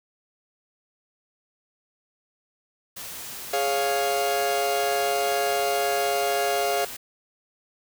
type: noise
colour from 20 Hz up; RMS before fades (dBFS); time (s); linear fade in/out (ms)
white; -37; 2.96-6.97; 10
type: chord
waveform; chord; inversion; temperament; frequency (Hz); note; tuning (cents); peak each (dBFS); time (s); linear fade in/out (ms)
40% pulse; Db major; second; equal; 415.3 / 554.4 / 698.5; Ab4 / Db5 / F5; 0 / 0 / 0; -27 / -28 / -24; 3.53-6.85; 5
effects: none